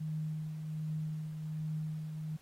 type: tone with tremolo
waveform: sine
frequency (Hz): 155.56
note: D#3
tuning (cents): 0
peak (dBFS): -33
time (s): 0-2.37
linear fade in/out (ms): 10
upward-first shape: triangle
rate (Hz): 1.3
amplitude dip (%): 50
effects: pink hiss -64 dBFS RMS until 2.41 s + AAC 48 kbps